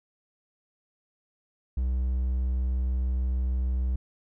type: tone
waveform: triangle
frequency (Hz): 63.3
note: B1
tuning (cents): +43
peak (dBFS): -22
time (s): 1.77-3.96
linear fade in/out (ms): 5
effects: none